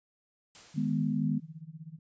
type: noise with exponential decay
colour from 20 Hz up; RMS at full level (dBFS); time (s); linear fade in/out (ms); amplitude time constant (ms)
white; -49; 0.55-1.61; 0; 230
type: tone with tremolo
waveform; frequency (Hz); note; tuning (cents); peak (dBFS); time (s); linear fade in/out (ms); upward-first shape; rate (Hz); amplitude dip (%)
sine; 159.1; D#3; +39; -39; 0.74-1.99; 5; sine; 16; 90
type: chord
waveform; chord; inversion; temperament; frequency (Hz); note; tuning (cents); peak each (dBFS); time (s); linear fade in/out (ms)
sine; G# minor; second; equal; 155.56 / 207.7 / 246.9; D#3 / G#3 / B3; 0 / 0 / 0; -31; 0.76-1.4; 20
effects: resampled to 16000 Hz